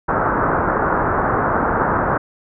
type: low-pass noise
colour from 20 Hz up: white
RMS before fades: -18 dBFS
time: 0.08-2.18 s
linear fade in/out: 10 ms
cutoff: 1500 Hz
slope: 48 dB/octave
effects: none